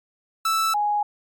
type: tone pair in turn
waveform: 45% pulse / sine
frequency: 1318.5 / 830.6 Hz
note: E6 / G#5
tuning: 0 / 0 cents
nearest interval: minor sixth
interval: 800 cents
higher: first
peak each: -19 dBFS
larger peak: neither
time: 0.45-0.74 / 0.74-1.03 s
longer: neither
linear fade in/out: 5 ms
effects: MP3 96 kbps